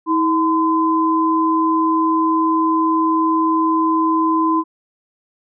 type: tone pair together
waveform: sine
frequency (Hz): 321.6 / 1021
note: E4 / C6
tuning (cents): -43 / -43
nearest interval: octave + minor sixth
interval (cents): 2000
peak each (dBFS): -16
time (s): 0.06-4.64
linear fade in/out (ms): 50
effects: none